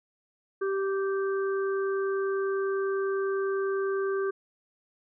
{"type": "harmonic tone", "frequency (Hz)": 390, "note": "G4", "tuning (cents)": -9, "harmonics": [1, 3, 4], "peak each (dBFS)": [-26, -37, -38], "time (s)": [0.61, 4.31], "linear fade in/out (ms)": 10, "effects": []}